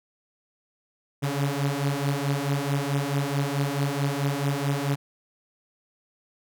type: beating tone pair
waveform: sawtooth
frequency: 138.59 / 143.19 Hz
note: C#3 / D3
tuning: 0 / -43 cents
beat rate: 4.6 Hz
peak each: -23 dBFS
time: 1.22-4.96 s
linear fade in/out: 20 ms
effects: none